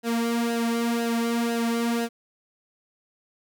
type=tone with flanger; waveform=sawtooth; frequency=233.1 Hz; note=A#3; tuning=in tune; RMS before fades=-25 dBFS; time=0.03-2.09 s; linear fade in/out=50 ms; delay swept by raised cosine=0.87 to 3.17 ms; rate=2 Hz; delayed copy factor=-0.7; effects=none